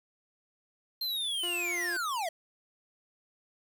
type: linear sweep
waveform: square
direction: down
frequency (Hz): 4199 to 622.3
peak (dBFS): -31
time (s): 1.01-2.29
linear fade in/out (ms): 5
type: tone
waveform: sawtooth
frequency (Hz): 349.2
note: F4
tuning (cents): 0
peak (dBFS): -34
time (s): 1.43-1.97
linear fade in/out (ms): 5
effects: 9-bit